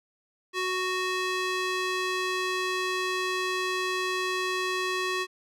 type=tone with band-pass filter; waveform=square; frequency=370 Hz; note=F#4; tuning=in tune; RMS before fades=-29 dBFS; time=0.53-5.27 s; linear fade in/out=50 ms; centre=2500 Hz; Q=0.64; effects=none